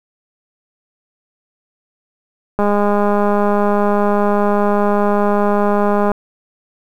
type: click train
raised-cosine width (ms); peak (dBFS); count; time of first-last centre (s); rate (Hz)
1; -3; 724; 2.59-6.117; 205
effects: 7-bit